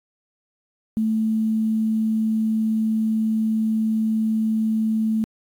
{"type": "tone with quantisation", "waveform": "sine", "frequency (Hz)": 220, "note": "A3", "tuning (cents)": 0, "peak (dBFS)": -18, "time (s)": [0.97, 5.24], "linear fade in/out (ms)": 0, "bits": 8, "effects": ["AAC 64 kbps"]}